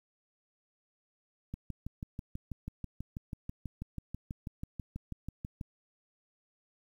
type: click train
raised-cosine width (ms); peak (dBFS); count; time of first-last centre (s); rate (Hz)
5; -26; 26; 1.54-5.612; 6.14
effects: 10-bit